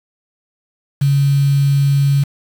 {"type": "tone with quantisation", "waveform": "sine", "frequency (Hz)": 140, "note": "C#3", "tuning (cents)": 18, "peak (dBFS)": -10, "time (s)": [1.01, 2.24], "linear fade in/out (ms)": 10, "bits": 5, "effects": []}